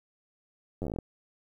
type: slowing click train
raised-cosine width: 2 ms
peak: -21 dBFS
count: 11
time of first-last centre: 0.82-0.987 s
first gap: 10 ms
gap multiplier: 1.11
effects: 10-bit